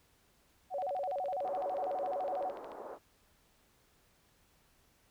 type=tone with vibrato; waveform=sine; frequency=647 Hz; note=E5; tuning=32 cents flat; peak=-33 dBFS; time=0.7-2.53 s; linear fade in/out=50 ms; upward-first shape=square; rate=12 Hz; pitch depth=240 cents each way
type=click train; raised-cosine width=0.3 ms; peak=-36 dBFS; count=27; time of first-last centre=0.82-2.718 s; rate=13.7 Hz
type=band-pass noise; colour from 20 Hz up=pink; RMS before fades=-46 dBFS; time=1.41-2.99 s; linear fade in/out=50 ms; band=370 to 1000 Hz; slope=24 dB/octave
effects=pink hiss -69 dBFS RMS until 5.1 s